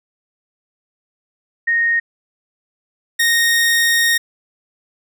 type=tone pair in turn; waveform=sine / sawtooth; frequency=1858 / 1858 Hz; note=A#6 / A#6; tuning=-6 / -6 cents; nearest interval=unison; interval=0 cents; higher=neither; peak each=-13 / -9 dBFS; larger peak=second; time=1.67-2 / 3.19-4.18 s; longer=second; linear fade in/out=10 ms; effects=none